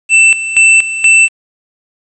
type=tone with tremolo; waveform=square; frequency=2667 Hz; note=E7; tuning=20 cents sharp; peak=-4 dBFS; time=0.09-1.29 s; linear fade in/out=50 ms; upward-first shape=square; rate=2.1 Hz; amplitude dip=75%; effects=resampled to 22050 Hz + 7-bit